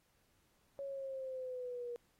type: linear sweep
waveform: sine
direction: down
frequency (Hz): 557 to 476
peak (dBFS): -40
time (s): 0.79-1.96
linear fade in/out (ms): 0
effects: pink hiss -75 dBFS RMS until 2.19 s + AAC 48 kbps